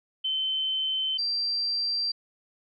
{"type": "tone pair in turn", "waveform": "sine", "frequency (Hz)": [3074, 4710], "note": ["G7", "D8"], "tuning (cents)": [-35, 4], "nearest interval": "perfect fifth", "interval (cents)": 739, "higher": "second", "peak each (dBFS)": -25, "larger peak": "neither", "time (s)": [[0.24, 1.18], [1.18, 2.12]], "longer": "neither", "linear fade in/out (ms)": 10, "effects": []}